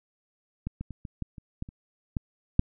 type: clicks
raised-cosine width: 5 ms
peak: -19 / -22 / -26 / -25 / -19 / -30 / -20 / -30 / -16 / -6 dBFS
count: 10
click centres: 0.67 / 0.81 / 0.907 / 1.052 / 1.223 / 1.382 / 1.624 / 1.689 / 2.168 / 2.594 s
effects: none